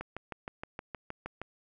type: click train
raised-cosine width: 0.5 ms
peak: -23 dBFS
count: 10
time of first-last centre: 0.01-1.416 s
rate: 6.4 Hz
effects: none